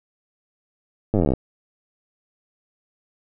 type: slowing click train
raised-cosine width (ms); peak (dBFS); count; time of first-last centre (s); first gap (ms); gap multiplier
2; -7; 17; 1.14-1.336; 9; 1.04
effects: none